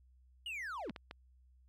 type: linear sweep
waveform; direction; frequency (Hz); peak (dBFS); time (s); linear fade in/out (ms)
triangle; down; 2960 to 164.81; -38; 0.46-0.91; 2
type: clicks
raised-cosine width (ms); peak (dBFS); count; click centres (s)
0.3; -29; 3; 0.896 / 0.962 / 1.111
effects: added 63 Hz sine -62 dBFS peak until 1.68 s